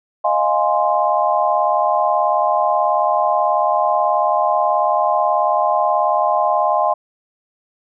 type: chord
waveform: sine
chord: F minor seventh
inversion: third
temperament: equal with one note detuned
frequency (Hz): 620.1 / 698.5 / 830.6 / 1046.5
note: Eb5 / F5 / Ab5 / C6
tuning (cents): -6 / 0 / 0 / 0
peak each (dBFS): -19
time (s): 0.24-6.94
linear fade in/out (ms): 10
effects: none